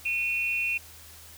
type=tone pair together; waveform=sine; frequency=2457 / 2700 Hz; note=D#7 / E7; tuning=-22 / +41 cents; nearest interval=major second; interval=163 cents; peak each=-28 dBFS; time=0.05-0.78 s; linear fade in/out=10 ms; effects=added 80 Hz sine -53 dBFS peak until 1.37 s + white hiss -49 dBFS RMS until 1.37 s